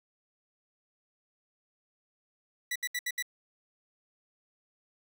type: tone bursts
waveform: sawtooth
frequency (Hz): 1962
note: B6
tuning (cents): -12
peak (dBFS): -27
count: 5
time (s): 2.71-3.225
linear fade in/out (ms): 5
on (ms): 47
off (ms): 70
effects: none